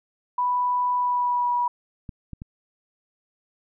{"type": "tone with pitch glide", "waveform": "sine", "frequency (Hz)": [987.8, 971.4], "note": ["B5", "B5"], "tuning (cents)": [0, -29], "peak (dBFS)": -20, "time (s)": [0.38, 1.68], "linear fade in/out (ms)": 5, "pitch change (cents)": -29, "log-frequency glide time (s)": [0.95, 1.52]}
{"type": "clicks", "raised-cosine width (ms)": 5, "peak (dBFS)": -23, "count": 3, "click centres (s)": [2.092, 2.333, 2.419]}
{"effects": []}